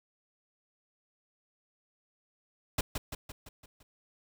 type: noise with echo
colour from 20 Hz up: pink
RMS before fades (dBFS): -29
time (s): 2.78-2.81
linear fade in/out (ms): 5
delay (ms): 170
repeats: 6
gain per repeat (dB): -5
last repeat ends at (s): 3.83
effects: none